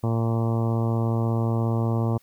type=harmonic tone; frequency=114.6 Hz; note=A#2; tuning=29 cents flat; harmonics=1 / 2 / 3 / 4 / 5 / 6 / 7 / 8 / 9 / 10; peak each=-22 / -28 / -32 / -34 / -36 / -38 / -39 / -40 / -41 / -42 dBFS; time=0.03-2.18 s; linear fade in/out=10 ms; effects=white hiss -62 dBFS RMS until 2.22 s